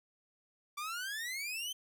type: exponential sweep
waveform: sawtooth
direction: up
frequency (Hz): 1156 to 3136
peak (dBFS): -34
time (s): 0.77-1.73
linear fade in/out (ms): 10
effects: none